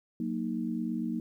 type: chord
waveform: sine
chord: D# minor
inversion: first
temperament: equal with one note detuned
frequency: 184.36 / 233.1 / 311.1 Hz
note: F#3 / A#3 / D#4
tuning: -6 / 0 / 0 cents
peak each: -36 / -32 / -36 dBFS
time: 0.2-1.2 s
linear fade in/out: 2 ms
effects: 11-bit